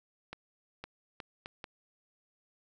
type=accelerating click train; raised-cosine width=0.3 ms; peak=-25 dBFS; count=5; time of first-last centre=0.33-1.642 s; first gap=510 ms; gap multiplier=0.71; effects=none